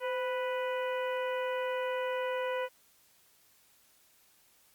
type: harmonic tone with a mistuned harmonic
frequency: 493.9 Hz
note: B4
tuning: in tune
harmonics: 1 / 2 / 3 / 4 / 5 / 6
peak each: -32 / -38 / -42 / -44 / -46 / -48 dBFS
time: 0-2.69 s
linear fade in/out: 50 ms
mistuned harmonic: 1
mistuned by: +63 cents
effects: white hiss -65 dBFS RMS until 4.74 s + Opus 48 kbps